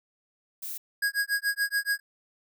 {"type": "noise", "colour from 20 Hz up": "violet", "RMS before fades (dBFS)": -36, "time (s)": [0.62, 0.78], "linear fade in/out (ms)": 10}
{"type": "tone with tremolo", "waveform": "square", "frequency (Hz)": 1646, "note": "G#6", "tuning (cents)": -16, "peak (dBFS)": -23, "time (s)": [1.02, 2], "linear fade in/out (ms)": 5, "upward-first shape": "sine", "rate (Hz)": 7, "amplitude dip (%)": 100}
{"effects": []}